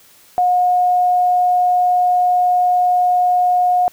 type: tone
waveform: sine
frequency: 721 Hz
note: F#5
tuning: 45 cents flat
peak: -11 dBFS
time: 0.38-3.88 s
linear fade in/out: 0 ms
effects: white hiss -48 dBFS RMS until 3.92 s